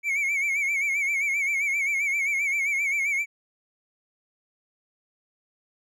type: tone with vibrato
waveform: triangle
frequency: 2244 Hz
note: C#7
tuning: 21 cents sharp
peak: -21 dBFS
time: 0.03-3.26 s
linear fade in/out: 50 ms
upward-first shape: sine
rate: 7.6 Hz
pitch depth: 83 cents each way
effects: none